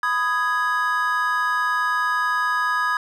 triangle chord, G# minor, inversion first, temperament just, 996.7 / 1245.9 / 1661.2 Hz, B5 / D#6 / G#6, +16 / +2 / 0 cents, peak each -24 / -21 / -21 dBFS, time 0.03-2.97 s, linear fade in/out 2 ms, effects none

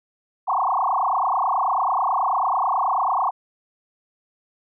sine tone with frequency modulation, 932.3 Hz, A#5, in tune, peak -18 dBFS, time 0.47-3.31 s, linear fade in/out 20 ms, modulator 29.2 Hz, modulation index 7, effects none

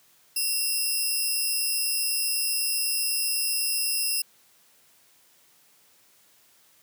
5% pulse tone pair together, 2724 / 5080 Hz, F7 / D#8, -44 / +35 cents, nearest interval major seventh, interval 1079 cents, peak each -20 dBFS, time 0.36-4.22 s, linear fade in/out 5 ms, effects white hiss -60 dBFS RMS until 6.82 s + high-pass 100 Hz 12 dB/octave

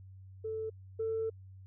sine tone pair in turn, 440 / 445.6 Hz, A4 / A4, 0 / +22 cents, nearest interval unison, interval 22 cents, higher second, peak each -34 / -30 dBFS, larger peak second, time 0.44-0.7 / 0.99-1.3 s, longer second, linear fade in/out 10 ms, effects tanh soft clip ceiling -27 dBFS + added 95 Hz sine -49 dBFS peak until 1.66 s

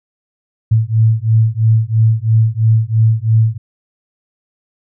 sine beating tone pair, 110 / 113 Hz, A2 / A2, 0 / +47 cents, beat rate 3 Hz, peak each -12 dBFS, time 0.71-3.58 s, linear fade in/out 10 ms, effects none

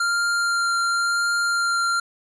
square tone with vibrato, 1391 Hz, F6, 7 cents flat, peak -20 dBFS, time 0-2 s, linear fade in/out 5 ms, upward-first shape triangle, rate 0.94 Hz, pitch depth 11 cents each way, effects resampled to 22050 Hz

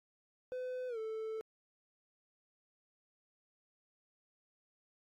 triangle tone with pitch glide, 506 to 440.5 Hz, B4 to A4, +42 to +2 cents, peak -36 dBFS, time 0.52-1.41 s, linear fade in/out 0 ms, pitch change -240 cents, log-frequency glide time 0.88-0.98 s, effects AAC 48 kbps

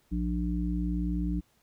harmonic tone, 59.4 Hz, A#1, 33 cents sharp, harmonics 1 / 3 / 5, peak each -30 / -31 / -34 dBFS, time 0.11-1.41 s, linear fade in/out 20 ms, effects pink hiss -68 dBFS RMS until 1.62 s

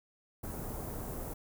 pink band-stop noise, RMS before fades -40 dBFS, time 0.43-1.34 s, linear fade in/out 10 ms, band 820 to 13000 Hz, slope 12 dB/octave, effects none

